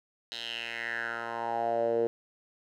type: tone with band-pass filter sweep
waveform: 10% pulse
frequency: 116.4 Hz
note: A#2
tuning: 2 cents flat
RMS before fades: -32 dBFS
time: 0.32-2.07 s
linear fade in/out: 0 ms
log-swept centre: 3800 to 430 Hz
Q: 4.9
effects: none